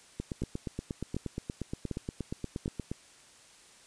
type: two click trains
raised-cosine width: 3 ms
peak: -21 / -20 dBFS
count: 24 / 4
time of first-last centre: 0.2-2.915 / 0.42-2.659 s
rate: 8.47 / 1.34 Hz
effects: white hiss -57 dBFS RMS until 3.86 s + resampled to 22050 Hz